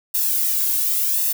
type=noise with flanger; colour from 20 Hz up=violet; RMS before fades=-20 dBFS; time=0.14-1.33 s; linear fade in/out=10 ms; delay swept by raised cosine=1.1 to 1.86 ms; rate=0.9 Hz; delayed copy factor=+0.9; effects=none